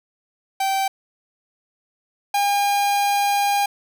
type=tone pair in turn; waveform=45% pulse; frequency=777 / 808.5 Hz; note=G5 / G#5; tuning=-16 / -47 cents; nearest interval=minor second; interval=69 cents; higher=second; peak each=-19 / -17 dBFS; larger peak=second; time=0.6-0.88 / 2.34-3.66 s; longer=second; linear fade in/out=5 ms; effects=none